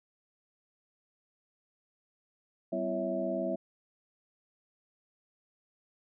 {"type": "tone cluster", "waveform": "sine", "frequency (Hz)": [192.4, 252.7, 338.6, 556, 653], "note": ["G3", "B3", "E4", "C#5", "E5"], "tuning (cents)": [-32, 40, 46, 5, -17], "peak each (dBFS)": [-38, -38, -37, -38, -33], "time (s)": [2.72, 3.56], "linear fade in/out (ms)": 10, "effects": []}